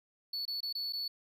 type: tone with dropouts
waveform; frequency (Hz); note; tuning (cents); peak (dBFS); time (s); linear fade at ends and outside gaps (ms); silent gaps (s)
triangle; 4435; C#8; 0; -33; 0.33-1.08; 5; 0.454-0.478 / 0.606-0.629 / 0.727-0.75 / 0.925-0.932
effects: none